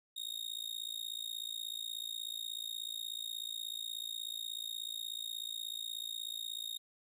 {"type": "tone with amplitude modulation", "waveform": "40% pulse", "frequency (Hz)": 3729, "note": "A#7", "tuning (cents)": 0, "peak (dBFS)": -34, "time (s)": [0.16, 6.78], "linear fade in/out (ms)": 10, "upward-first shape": "sine", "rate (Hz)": 56.5, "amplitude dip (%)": 100, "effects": []}